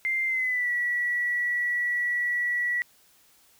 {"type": "tone with pitch glide", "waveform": "triangle", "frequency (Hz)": [2093, 1941.6], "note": ["C7", "B6"], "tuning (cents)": [0, -30], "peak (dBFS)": -20, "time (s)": [0.05, 2.82], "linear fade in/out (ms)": 0, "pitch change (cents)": -130, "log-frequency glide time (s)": [0.26, 0.71], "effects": ["tanh soft clip ceiling -22 dBFS", "white hiss -60 dBFS RMS until 3.59 s"]}